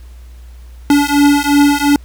square beating tone pair, 285.9 / 288.7 Hz, D4 / D4, -46 / -30 cents, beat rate 2.8 Hz, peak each -12 dBFS, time 0.9-1.96 s, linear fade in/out 2 ms, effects added 60 Hz sine -32 dBFS peak until 2.04 s + pink hiss -50 dBFS RMS until 2.04 s

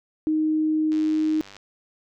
sine tone, 311.1 Hz, D#4, in tune, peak -19 dBFS, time 0.27-1.41 s, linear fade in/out 0 ms
click train, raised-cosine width 0.2 ms, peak -26 dBFS, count 65, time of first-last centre 0.92-1.566 s, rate 99 Hz
effects none

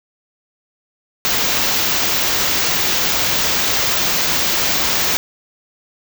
white band-stop noise, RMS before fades -17 dBFS, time 1.25-5.17 s, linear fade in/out 0 ms, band 7100 to 15000 Hz, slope 48 dB/octave, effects none

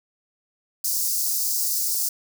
white high-pass noise, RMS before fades -24 dBFS, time 0.84-2.09 s, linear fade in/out 5 ms, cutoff 4700 Hz, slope 48 dB/octave, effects none

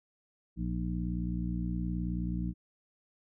harmonic tone with a mistuned harmonic, 59 Hz, A#1, 22 cents sharp, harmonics 1 / 2 / 3 / 4 / 5, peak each -35 / -40 / -34 / -42 / -41 dBFS, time 0.56-2.54 s, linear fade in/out 50 ms, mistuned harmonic 5, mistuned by +57 cents, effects none

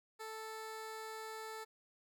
15% pulse tone, 440 Hz, A4, in tune, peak -38 dBFS, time 0.19-1.65 s, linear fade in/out 20 ms, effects none

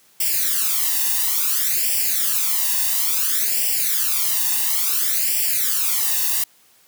blue noise with flanger, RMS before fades -20 dBFS, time 0.2-6.44 s, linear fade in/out 5 ms, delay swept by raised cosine 0.38 to 1.1 ms, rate 0.58 Hz, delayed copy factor +1, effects white hiss -55 dBFS RMS until 6.87 s + high-pass 100 Hz 12 dB/octave

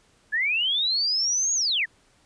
sine linear two-way sweep, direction up then down, 1661.2 to 6720 to 1661.2 Hz, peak -21 dBFS, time 0.32-1.86 s, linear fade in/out 20 ms, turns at 1.54 s, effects pink hiss -61 dBFS RMS until 2.25 s + resampled to 22050 Hz

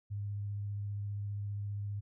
sine tone with vibrato, 101.9 Hz, G#2, 32 cents flat, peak -35 dBFS, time 0.1-2.01 s, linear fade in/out 20 ms, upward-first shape triangle, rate 15 Hz, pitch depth 16 cents each way, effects none

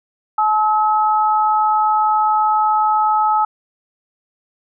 sine tone pair together, 858 / 1285.5 Hz, A5 / E6, -44 / -44 cents, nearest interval perfect fifth, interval 700 cents, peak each -14 / -17 dBFS, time 0.38-3.45 s, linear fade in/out 5 ms, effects none

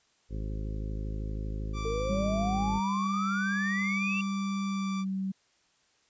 harmonic tone, 52.7 Hz, G#1, 26 cents sharp, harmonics 1 / 2 / 3 / 4 / 5 / 6 / 7 / 8 / 10, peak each -33 / -39 / -43 / -45 / -47 / -49 / -50 / -51 / -53 dBFS, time 0.29-2.81 s, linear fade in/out 50 ms
sawtooth tone, 1170 Hz, D6, 7 cents flat, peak -34 dBFS, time 1.73-5.05 s, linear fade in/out 50 ms
sine exponential sweep, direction up, 443.1 to 2755 Hz, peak -30 dBFS, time 1.85-4.21 s, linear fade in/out 2 ms
sine tone with pitch glide, 196.5 to 191.57 Hz, G3 to G3, +4 to -40 cents, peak -29 dBFS, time 2.09-5.32 s, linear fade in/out 10 ms, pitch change -44 cents, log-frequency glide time 4.66-5.03 s
effects white hiss -68 dBFS RMS until 6.09 s + resampled to 16000 Hz

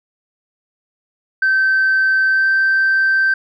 sine tone with pitch glide, 1547 to 1558.7 Hz, G6 to G6, -23 to -10 cents, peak -10 dBFS, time 1.42-3.34 s, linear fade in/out 5 ms, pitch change +13 cents, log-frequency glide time 2.3-2.47 s, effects tanh soft clip ceiling -9 dBFS

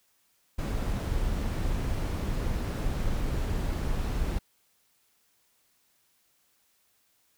brown noise, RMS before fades -29 dBFS, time 0.58-4.39 s, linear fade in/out 10 ms, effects white hiss -69 dBFS RMS until 7.37 s

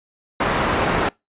white low-pass noise, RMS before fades -20 dBFS, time 0.4-1.09 s, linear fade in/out 5 ms, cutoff 1300 Hz, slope 12 dB/octave, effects noise-tail reverb RT60 0.2 s tail -25 dB re dry + resampled to 8000 Hz

